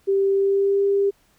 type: tone with pitch glide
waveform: sine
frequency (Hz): 392 to 398.2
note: G4 to G4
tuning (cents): 0 to +27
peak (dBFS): -16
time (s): 0.07-1.11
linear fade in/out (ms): 20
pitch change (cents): +27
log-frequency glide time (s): 0.32-0.84
effects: pink hiss -61 dBFS RMS until 1.38 s